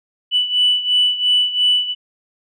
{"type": "beating tone pair", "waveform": "sine", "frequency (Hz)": [2971, 2973.9], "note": ["F#7", "F#7"], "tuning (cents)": [6, 8], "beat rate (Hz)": 2.9, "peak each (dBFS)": [-14, -18], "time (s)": [0.31, 1.95], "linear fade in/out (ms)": 50, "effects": ["tanh soft clip ceiling -6 dBFS"]}